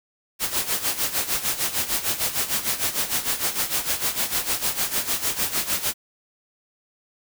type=noise with tremolo; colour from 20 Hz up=white; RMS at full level=-22 dBFS; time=0.39-5.94 s; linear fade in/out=50 ms; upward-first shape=sine; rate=6.6 Hz; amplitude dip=75%; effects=none